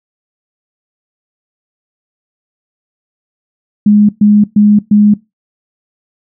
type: tone bursts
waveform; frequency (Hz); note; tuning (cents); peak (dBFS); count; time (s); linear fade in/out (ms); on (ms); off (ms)
sine; 208.1; G#3; +4; -3; 4; 3.86-5.14; 5; 230; 120
effects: noise-tail reverb RT60 0.2 s tail -20 dB re dry